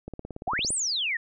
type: click train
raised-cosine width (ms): 2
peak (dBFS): -23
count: 12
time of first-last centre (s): 0.08-0.705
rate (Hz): 17.6
type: exponential two-way sweep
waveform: sine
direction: up then down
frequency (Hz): 649 to 9630 to 1785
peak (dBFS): -25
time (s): 0.47-1.17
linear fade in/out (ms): 5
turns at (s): 0.72
effects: none